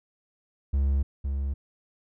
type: tone pair in turn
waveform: triangle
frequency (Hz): 69 / 69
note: C#2 / C#2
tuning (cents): -7 / -7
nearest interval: unison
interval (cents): 0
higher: neither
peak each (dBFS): -19 / -24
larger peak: first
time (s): 0.73-1.03 / 1.24-1.54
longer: neither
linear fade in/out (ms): 10
effects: none